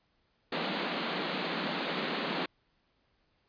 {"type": "band-pass noise", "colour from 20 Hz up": "pink", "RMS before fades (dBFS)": -34, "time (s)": [0.52, 2.46], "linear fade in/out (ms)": 5, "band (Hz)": [160, 4500], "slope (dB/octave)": 96, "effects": ["pink hiss -73 dBFS RMS until 3.48 s", "resampled to 11025 Hz"]}